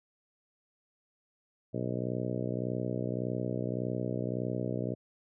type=harmonic tone; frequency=61.74 Hz; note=B1; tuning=in tune; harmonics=2 / 3 / 4 / 5 / 6 / 7 / 8 / 9 / 10; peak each=-36 / -38 / -39 / -40 / -41 / -41 / -42 / -43 / -43 dBFS; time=1.73-4.95 s; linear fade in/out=20 ms; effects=none